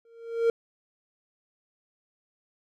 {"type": "tone with exponential growth", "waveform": "triangle", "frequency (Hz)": 461.6, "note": "A#4", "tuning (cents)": -17, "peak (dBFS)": -15, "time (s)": [0.05, 0.5], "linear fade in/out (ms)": 2, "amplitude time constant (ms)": 96, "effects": []}